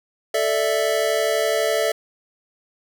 square chord, A suspended fourth, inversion none, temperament equal, 440 / 587.3 / 659.3 Hz, A4 / D5 / E5, 0 / 0 / 0 cents, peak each -24 / -24 / -23 dBFS, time 0.34-1.92 s, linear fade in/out 5 ms, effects none

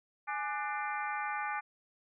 harmonic tone with a mistuned harmonic, 297.4 Hz, D4, 22 cents sharp, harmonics 3 / 4 / 5 / 6 / 7 / 8, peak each -37 / -39 / -41 / -43 / -44 / -45 dBFS, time 0.27-1.61 s, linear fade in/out 20 ms, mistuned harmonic 3, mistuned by -110 cents, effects none

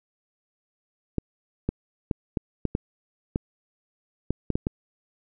clicks, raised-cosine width 3 ms, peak -11 dBFS, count 11, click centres 1.183 / 1.69 / 2.112 / 2.372 / 2.653 / 2.751 / 3.359 / 4.306 / 4.503 / 4.555 / 4.669 s, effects none

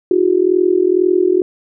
sine tone with amplitude modulation, 363.9 Hz, F#4, 29 cents flat, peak -6 dBFS, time 0.11-1.42 s, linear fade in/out 2 ms, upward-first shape sine, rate 42.1 Hz, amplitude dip 90%, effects none

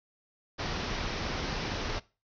pink low-pass noise, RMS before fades -34 dBFS, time 0.58-2 s, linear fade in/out 20 ms, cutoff 5900 Hz, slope 96 dB/octave, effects noise-tail reverb RT60 0.3 s tail -20 dB re dry

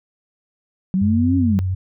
sine linear two-way sweep, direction up then down, 182.2 to 275.4 to 182.2 Hz, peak -15 dBFS, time 0.94-1.59 s, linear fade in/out 0 ms, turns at 1.37 s
sine tone with vibrato, 93 Hz, F#2, 9 cents sharp, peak -18 dBFS, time 1.01-1.75 s, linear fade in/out 10 ms, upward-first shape square, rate 13 Hz, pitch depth 13 cents each way
effects none

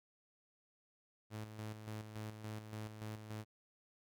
sawtooth tone with tremolo, 107.9 Hz, A2, 33 cents flat, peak -39 dBFS, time 1.3-3.45 s, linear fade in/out 50 ms, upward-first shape square, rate 3.5 Hz, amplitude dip 55%, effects none

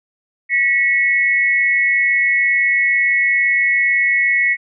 sine tone pair together, 1934.8 / 2197 Hz, B6 / C#7, -36 / -16 cents, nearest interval major second, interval 220 cents, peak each -15 dBFS, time 0.49-4.57 s, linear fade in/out 50 ms, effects none

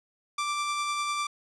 sawtooth tone with tremolo, 1174.7 Hz, D6, in tune, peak -23 dBFS, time 0.38-1.27 s, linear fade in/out 5 ms, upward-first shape sine, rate 10 Hz, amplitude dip 25%, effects resampled to 22050 Hz + 10-bit

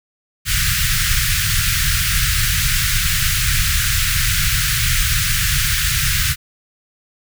pink band-stop noise, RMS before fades -17 dBFS, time 0.45-6.36 s, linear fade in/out 50 ms, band 150 to 1400 Hz, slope 48 dB/octave, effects none

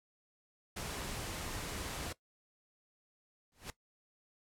pink noise, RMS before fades -41 dBFS, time 0.76-2.13 s, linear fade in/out 10 ms
pink noise with exponential growth, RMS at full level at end -40 dBFS, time 3.52-3.7 s, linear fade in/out 0 ms, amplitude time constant 39 ms
effects noise-tail reverb RT60 0.1 s tail -17 dB re dry + low-pass 12000 Hz 12 dB/octave

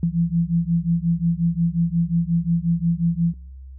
sine beating tone pair, 166.2 / 171.8 Hz, E3 / F3, +15 / -28 cents, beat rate 5.6 Hz, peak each -21 dBFS, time 0.03-3.34 s, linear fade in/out 2 ms, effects noise-tail reverb RT60 0.5 s tail -24 dB re dry + added 66 Hz sine -36 dBFS peak until 3.78 s

